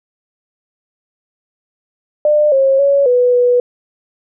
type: tone with pitch steps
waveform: sine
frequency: 599 / 539 / 560 / 493.5 / 490.2 Hz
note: D5 / C#5 / C#5 / B4 / B4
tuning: +34 / -49 / +18 / -1 / -13 cents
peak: -8 dBFS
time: 2.25-3.6 s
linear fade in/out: 2 ms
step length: 270 ms
effects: none